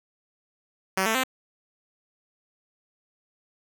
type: tone with pitch steps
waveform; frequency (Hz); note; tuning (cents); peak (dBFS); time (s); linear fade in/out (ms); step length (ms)
5% pulse; 190.1 / 222.2 / 259.7; F#3 / A3 / C4; +47 / +17 / -13; -11; 0.97-1.237; 5; 89
effects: none